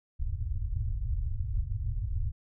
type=low-pass noise; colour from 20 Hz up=pink; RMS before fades=-31 dBFS; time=0.19-2.32 s; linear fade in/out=20 ms; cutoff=120 Hz; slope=96 dB/octave; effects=none

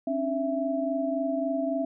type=tone cluster; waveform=sine; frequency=269.5 / 293.1 / 663 Hz; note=C#4 / D4 / E5; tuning=-49 / -3 / +10 cents; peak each=-29 / -34 / -28 dBFS; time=0.07-1.85 s; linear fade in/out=5 ms; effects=none

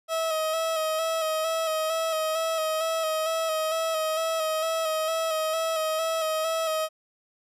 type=tone with vibrato; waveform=30% pulse; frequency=640 Hz; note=D#5; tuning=49 cents sharp; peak=-22 dBFS; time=0.08-6.89 s; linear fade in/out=50 ms; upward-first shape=square; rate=2.2 Hz; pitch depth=26 cents each way; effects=resampled to 32000 Hz

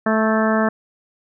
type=harmonic tone with a mistuned harmonic; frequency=219 Hz; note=A3; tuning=8 cents flat; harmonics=1 / 2 / 3 / 4 / 5 / 6 / 7 / 8; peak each=-18 / -24 / -21 / -28 / -26 / -26 / -28 / -27 dBFS; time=0.06-0.69 s; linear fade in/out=5 ms; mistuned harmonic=7; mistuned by=+33 cents; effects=none

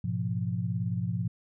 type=chord; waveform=sine; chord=F diminished; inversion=first; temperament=equal with one note detuned; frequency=105.46 / 123.47 / 174.61 Hz; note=Ab2 / Cb3 / F3; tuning=+27 / 0 / 0 cents; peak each=-32 dBFS; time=0.04-1.28 s; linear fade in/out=5 ms; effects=none

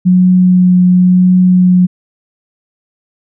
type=tone with vibrato; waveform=sine; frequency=181.8 Hz; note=F#3; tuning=30 cents flat; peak=-4 dBFS; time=0.05-1.87 s; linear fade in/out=20 ms; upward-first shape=triangle; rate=0.95 Hz; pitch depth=12 cents each way; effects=none

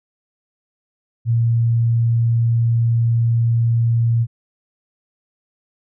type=tone; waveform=sine; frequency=116.3 Hz; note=A#2; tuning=4 cents flat; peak=-13 dBFS; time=1.25-4.27 s; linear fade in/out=50 ms; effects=none

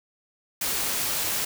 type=noise; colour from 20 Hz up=white; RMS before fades=-27 dBFS; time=0.61-1.45 s; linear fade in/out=5 ms; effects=none

